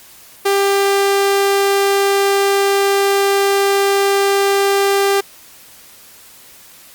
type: tone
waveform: sawtooth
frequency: 396.6 Hz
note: G4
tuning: 20 cents sharp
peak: -8 dBFS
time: 0.45-5.21 s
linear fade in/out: 10 ms
effects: white hiss -42 dBFS RMS until 6.94 s + Opus 48 kbps